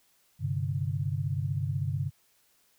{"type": "chord", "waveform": "sine", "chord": "G suspended fourth", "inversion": "none", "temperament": "equal", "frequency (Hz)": [98, 130.81, 146.83], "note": ["G2", "C3", "D3"], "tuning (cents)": [0, 0, 0], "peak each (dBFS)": -32, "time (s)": [0.39, 2.11], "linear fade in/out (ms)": 50, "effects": ["white hiss -67 dBFS RMS until 2.78 s"]}